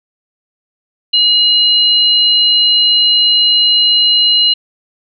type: tone pair together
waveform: sine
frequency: 2887 / 4077 Hz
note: F#7 / C8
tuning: -43 / -46 cents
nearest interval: tritone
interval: 597 cents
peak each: -10 dBFS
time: 1.13-4.54 s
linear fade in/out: 10 ms
effects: none